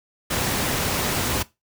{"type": "noise", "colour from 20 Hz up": "pink", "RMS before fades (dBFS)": -23, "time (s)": [0.3, 1.43], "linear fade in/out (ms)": 10, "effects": ["noise-tail reverb RT60 0.2 s tail -18 dB re dry", "high-pass 60 Hz 12 dB/octave"]}